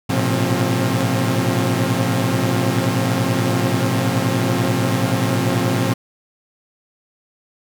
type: tone cluster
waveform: sawtooth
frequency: 108.5 / 117.8 / 129.3 / 177.2 / 268.8 Hz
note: A2 / A#2 / C3 / F3 / C4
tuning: -24 / +19 / -20 / +25 / +47 cents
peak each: -19 dBFS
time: 0.09-5.94 s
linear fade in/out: 10 ms
effects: none